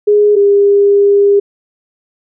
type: tone pair in turn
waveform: sine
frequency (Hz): 415.3 / 403.2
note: G#4 / G4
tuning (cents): 0 / +49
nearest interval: minor second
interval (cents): 51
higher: first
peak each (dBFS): -5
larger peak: neither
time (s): 0.07-0.36 / 0.36-1.4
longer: second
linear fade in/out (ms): 10
effects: none